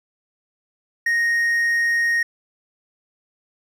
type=tone; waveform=triangle; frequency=1864.7 Hz; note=A#6; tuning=in tune; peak=-15 dBFS; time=1.06-2.23 s; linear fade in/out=5 ms; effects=none